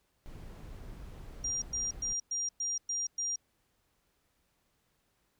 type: noise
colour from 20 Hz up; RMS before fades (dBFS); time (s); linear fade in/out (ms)
brown; -46; 0.26-2.13; 0
type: tone bursts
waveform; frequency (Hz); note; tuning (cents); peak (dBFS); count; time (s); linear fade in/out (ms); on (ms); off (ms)
sine; 5700; F8; +34; -31; 7; 1.44-3.36; 5; 180; 110
effects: pink hiss -75 dBFS RMS until 5.39 s